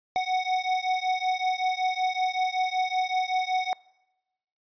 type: beating tone pair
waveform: square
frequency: 740 / 745.3 Hz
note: F#5 / F#5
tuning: 0 / +12 cents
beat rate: 5.3 Hz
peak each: -28 dBFS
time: 0.16-3.73 s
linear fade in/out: 0 ms
effects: noise-tail reverb RT60 1.0 s tail -25 dB re dry + resampled to 11025 Hz